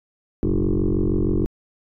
sine tone with frequency modulation, 155.56 Hz, D#3, in tune, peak -16 dBFS, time 0.43-1.46 s, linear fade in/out 0 ms, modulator 46.4 Hz, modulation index 5, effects tanh soft clip ceiling -13 dBFS

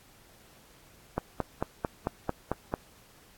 click train, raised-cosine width 1 ms, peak -13 dBFS, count 8, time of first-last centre 1.18-2.739 s, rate 4.49 Hz, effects pink hiss -58 dBFS RMS until 3.37 s + AAC 64 kbps

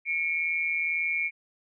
sine tone pair together, 2198 / 2360 Hz, C#7 / D7, -15 / +8 cents, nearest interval minor second, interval 123 cents, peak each -28 dBFS, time 0.05-1.31 s, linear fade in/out 50 ms, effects none

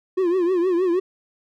triangle tone with vibrato, 358.3 Hz, F4, 44 cents sharp, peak -15 dBFS, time 0.17-1 s, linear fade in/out 10 ms, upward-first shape triangle, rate 6.4 Hz, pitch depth 130 cents each way, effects none

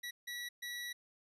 25% pulse tone bursts at uneven times, 1938 Hz, B6, 33 cents flat, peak -37 dBFS, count 3, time 0.03-0.11 / 0.27-0.49 / 0.62-0.93 s, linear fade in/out 10 ms, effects resampled to 32000 Hz + 13-bit

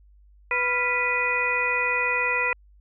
harmonic tone with a mistuned harmonic, 494 Hz, B4, in tune, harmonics 1 / 2 / 3 / 4 / 5, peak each -31 / -29 / -31 / -26 / -25 dBFS, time 0.51-2.53 s, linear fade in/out 2 ms, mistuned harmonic 3, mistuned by -110 cents, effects added 50 Hz sine -51 dBFS peak until 2.8 s

